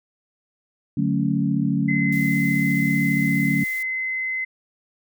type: chord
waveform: sine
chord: D major seventh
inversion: none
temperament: equal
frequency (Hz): 146.83 / 185 / 220 / 277.2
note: D3 / F#3 / A3 / C#4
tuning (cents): 0 / 0 / 0 / 0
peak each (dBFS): -24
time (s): 0.97-3.64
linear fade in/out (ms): 5
type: tone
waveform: sine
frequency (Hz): 2051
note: C7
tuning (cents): -35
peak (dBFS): -23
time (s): 1.88-4.45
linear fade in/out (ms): 10
type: noise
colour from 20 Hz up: blue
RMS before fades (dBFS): -40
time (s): 2.12-3.83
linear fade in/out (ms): 5
effects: none